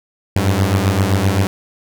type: beating tone pair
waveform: sawtooth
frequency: 93.4 / 101.1 Hz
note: F#2 / G#2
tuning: +17 / -46 cents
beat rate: 7.7 Hz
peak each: -12 dBFS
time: 0.36-1.47 s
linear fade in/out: 0 ms
effects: none